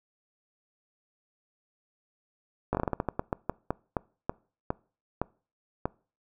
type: slowing click train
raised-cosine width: 1 ms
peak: -13 dBFS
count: 18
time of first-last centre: 2.73-5.855 s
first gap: 18 ms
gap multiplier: 1.25
effects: noise-tail reverb RT60 0.4 s tail -24 dB re dry